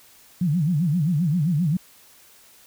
sine tone with vibrato, 162.1 Hz, E3, 29 cents flat, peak -18 dBFS, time 0.41-1.77 s, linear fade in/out 5 ms, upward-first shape sine, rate 7.6 Hz, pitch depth 230 cents each way, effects white hiss -52 dBFS RMS until 2.66 s

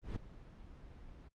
brown noise with ADSR envelope, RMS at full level -38 dBFS, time 0.02-1.29 s, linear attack 140 ms, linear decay 7 ms, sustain -15 dB, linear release 14 ms, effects low-pass 5000 Hz 12 dB/octave + Opus 32 kbps

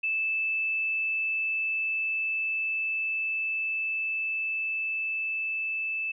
sine tone with level ramp, 2630 Hz, E7, 5 cents flat, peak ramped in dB -25 to -28 dBFS, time 0.03-6.12 s, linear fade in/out 10 ms, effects none

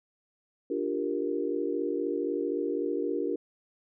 sine chord, G minor seventh, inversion second, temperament equal with one note detuned, 293.7 / 349.2 / 393.1 / 466.2 Hz, D4 / F4 / G4 / Bb4, 0 / 0 / +5 / 0 cents, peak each -33 dBFS, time 0.7-3.36 s, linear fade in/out 5 ms, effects none

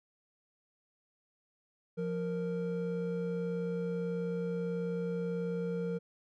triangle tone pair together, 174.61 / 465.4 Hz, F3 / A#4, 0 / -3 cents, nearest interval octave + perfect fourth, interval 1697 cents, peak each -33 / -33 dBFS, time 1.97-5.99 s, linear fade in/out 20 ms, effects none

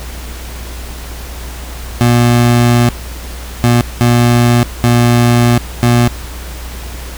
25% pulse tone bursts at uneven times, 120 Hz, B2, 49 cents flat, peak -3 dBFS, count 5, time 2.01-2.89 / 3.64-3.81 / 4.01-4.63 / 4.84-5.58 / 5.83-6.08 s, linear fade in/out 0 ms, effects added 60 Hz sine -24 dBFS peak until 7.17 s + pink hiss -30 dBFS RMS until 7.17 s

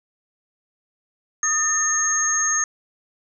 sine tone cluster, 1243 / 1807 / 6480 Hz, D#6 / A6 / G#8, -2 / +46 / -43 cents, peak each -27 / -26 / -19 dBFS, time 1.43-2.64 s, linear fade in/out 2 ms, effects none

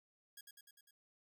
5% pulse tone with echo, 1648 Hz, G#6, 14 cents flat, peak -40 dBFS, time 0.37-0.41 s, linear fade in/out 5 ms, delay 100 ms, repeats 5, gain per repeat -3 dB, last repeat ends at 0.91 s, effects none

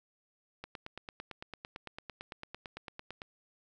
click train, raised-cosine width 0.3 ms, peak -26 dBFS, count 24, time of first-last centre 0.64-3.218 s, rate 8.92 Hz, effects none

